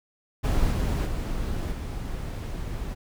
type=noise with level steps; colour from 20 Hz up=brown; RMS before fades=-23 / -25 / -29 / -32 dBFS; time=0.43-2.95 s; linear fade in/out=20 ms; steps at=0.7 / 1.05 / 1.71 s; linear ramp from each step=20 ms; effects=none